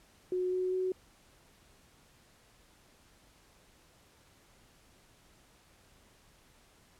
sine tone with pitch steps, 365.3 / 368.5 / 371.7 Hz, F#4 / F#4 / F#4, -22 / -7 / +8 cents, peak -29 dBFS, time 0.32-0.92 s, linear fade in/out 2 ms, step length 200 ms, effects pink hiss -63 dBFS RMS until 6.99 s + low-pass 12000 Hz 12 dB/octave

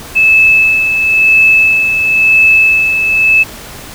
sine tone with tremolo, 2612 Hz, E7, 17 cents flat, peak -3 dBFS, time 0.15-3.44 s, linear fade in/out 20 ms, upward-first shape sine, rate 0.97 Hz, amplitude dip 50%, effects pink hiss -29 dBFS RMS until 3.94 s

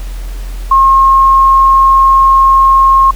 sine tone, 1075 Hz, C6, 47 cents sharp, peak -3 dBFS, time 0.71-3.11 s, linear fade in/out 5 ms, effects added 43 Hz sine -18 dBFS peak until 3.15 s + pink hiss -35 dBFS RMS until 3.15 s

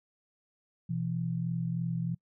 sine tone pair together, 124.99 / 168.1 Hz, B2 / E3, +21 / +34 cents, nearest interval perfect fourth, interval 513 cents, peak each -34 / -31 dBFS, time 0.89-2.15 s, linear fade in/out 10 ms, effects noise-tail reverb RT60 0.1 s tail -26 dB re dry

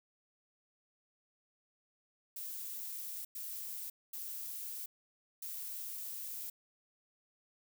violet noise bursts at uneven times, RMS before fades -43 dBFS, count 4, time 2.36-3.25 / 3.35-3.9 / 4.13-4.86 / 5.42-6.5 s, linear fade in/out 5 ms, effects none

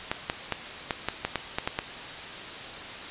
clicks, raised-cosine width 0.3 ms, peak -10 dBFS, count 10, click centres 0.115 / 0.299 / 0.523 / 0.908 / 1.086 / 1.25 / 1.357 / 1.585 / 1.675 / 1.789 s, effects white hiss -38 dBFS RMS until 3.1 s + resampled to 8000 Hz

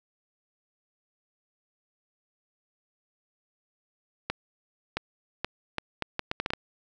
accelerating click train, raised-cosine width 0.3 ms, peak -12 dBFS, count 11, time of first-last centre 4.3-6.535 s, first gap 670 ms, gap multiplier 0.71, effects none

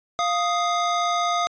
square tone pair together, 698.5 / 1246.2 Hz, F5 / D#6, 0 / +2 cents, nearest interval minor seventh, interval 1002 cents, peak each -24 dBFS, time 0.19-1.47 s, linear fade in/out 0 ms, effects resampled to 16000 Hz

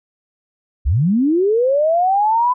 sine linear sweep, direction up, 51.9 to 1012 Hz, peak -12 dBFS, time 0.85-2.54 s, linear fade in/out 20 ms, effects none

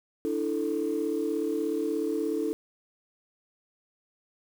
sine chord, D suspended second, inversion none, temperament just, 293.7 / 330.4 / 440.5 Hz, D4 / E4 / A4, 0 / +4 / +2 cents, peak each -31 / -30 / -29 dBFS, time 0.25-2.53 s, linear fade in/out 0 ms, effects tanh soft clip ceiling -18 dBFS + 8-bit

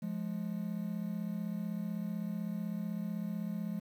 triangle tone pair together, 174.61 / 210.5 Hz, F3 / G#3, 0 / +24 cents, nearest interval minor third, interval 324 cents, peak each -36 / -35 dBFS, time 0.02-3.8 s, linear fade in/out 10 ms, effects 10-bit

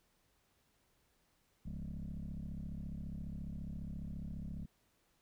sine tone with frequency modulation, 111 Hz, A2, 16 cents sharp, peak -39 dBFS, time 1.65-4.66 s, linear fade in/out 10 ms, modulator 34.6 Hz, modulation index 3.1, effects tanh soft clip ceiling -38 dBFS + pink hiss -75 dBFS RMS until 5.21 s

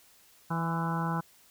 harmonic tone with a mistuned harmonic, 165.5 Hz, E3, 7 cents sharp, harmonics 1 / 2 / 3 / 4 / 5 / 6 / 7 / 8 / 9, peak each -30 / -41 / -44 / -45 / -37 / -36 / -45 / -39 / -42 dBFS, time 0.5-1.21 s, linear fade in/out 10 ms, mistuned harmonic 6, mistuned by +31 cents, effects white hiss -60 dBFS RMS until 1.5 s

